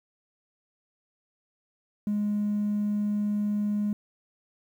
triangle tone, 207.7 Hz, G#3, in tune, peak -21 dBFS, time 2.07-3.93 s, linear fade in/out 2 ms, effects tanh soft clip ceiling -21 dBFS + 10-bit

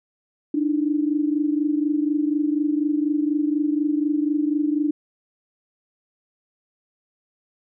sine tone pair together, 293.7 / 317.8 Hz, D4 / D#4, 0 / +37 cents, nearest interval minor second, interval 137 cents, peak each -20 / -24 dBFS, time 0.54-4.91 s, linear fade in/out 5 ms, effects none

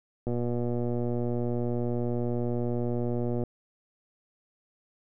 click train, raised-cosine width 2 ms, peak -18 dBFS, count 381, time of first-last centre 0.27-3.437 s, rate 120 Hz, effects none

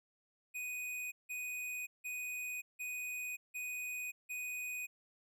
square tone bursts, 2489 Hz, D#7, in tune, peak -40 dBFS, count 6, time 0.54-4.87 s, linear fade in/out 20 ms, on 580 ms, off 170 ms, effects none

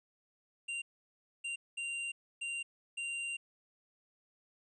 square tone bursts at uneven times, 2774 Hz, F7, 12 cents flat, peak -37 dBFS, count 5, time 0.68-0.82 / 1.44-1.56 / 1.77-2.12 / 2.41-2.63 / 2.97-3.37 s, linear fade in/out 10 ms, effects resampled to 24000 Hz + 13-bit

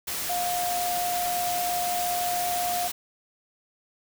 sine tone in noise, 710 Hz, F5, 28 cents sharp, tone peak -26 dBFS, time 0.29-2.88 s, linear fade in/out 10 ms, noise white, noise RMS -31 dBFS, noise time 0.07-2.92 s, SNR +2 dB, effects none

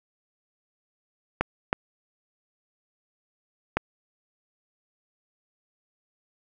clicks, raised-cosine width 0.5 ms, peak -7 dBFS, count 3, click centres 1.41 / 1.729 / 3.77 s, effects none

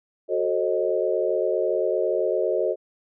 sine chord, F# diminished seventh, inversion none, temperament equal with one note detuned, 370 / 440 / 534.6 / 622.3 Hz, F#4 / A4 / C5 / Eb5, 0 / 0 / +37 / 0 cents, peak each -26 dBFS, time 0.28-2.76 s, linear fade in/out 50 ms, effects none

